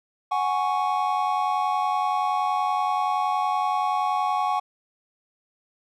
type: chord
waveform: triangle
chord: F# suspended second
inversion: none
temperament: equal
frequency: 740 / 830.6 / 1108.7 Hz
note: F#5 / G#5 / C#6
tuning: 0 / 0 / 0 cents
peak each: -24 dBFS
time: 0.31-4.6 s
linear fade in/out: 10 ms
effects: none